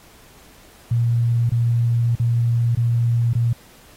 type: tone with dropouts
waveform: sine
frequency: 117.9 Hz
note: A#2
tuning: 20 cents sharp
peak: -15 dBFS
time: 0.91-3.53 s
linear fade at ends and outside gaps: 5 ms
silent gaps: 1.495-1.518 / 2.154-2.197 / 2.751-2.771 / 3.333-3.351 s
effects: pink hiss -49 dBFS RMS until 3.96 s + AAC 48 kbps